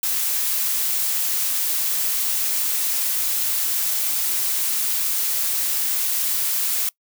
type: noise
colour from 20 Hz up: blue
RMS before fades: -22 dBFS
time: 0.03-6.89 s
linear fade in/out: 2 ms
effects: noise-tail reverb RT60 0.1 s tail -23 dB re dry